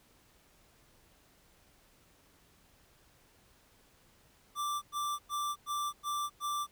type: tone bursts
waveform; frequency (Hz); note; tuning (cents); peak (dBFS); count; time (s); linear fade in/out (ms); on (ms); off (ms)
square; 1174.7; D6; 0; -33; 6; 4.55-6.67; 50; 270; 100
effects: pink hiss -65 dBFS RMS until 6.71 s